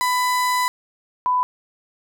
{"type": "tone pair in turn", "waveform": ["35% pulse", "sine"], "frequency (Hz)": [998, 998], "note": ["B5", "B5"], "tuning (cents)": [18, 18], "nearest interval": "unison", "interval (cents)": 0, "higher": "neither", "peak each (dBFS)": -16, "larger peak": "neither", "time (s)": [[0.01, 0.68], [1.26, 1.43]], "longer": "first", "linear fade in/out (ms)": 0, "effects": []}